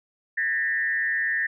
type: tone with frequency modulation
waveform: sine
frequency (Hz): 1808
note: A6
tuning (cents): +47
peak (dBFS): -22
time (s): 0.37-1.47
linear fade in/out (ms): 10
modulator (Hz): 132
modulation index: 0.88
effects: none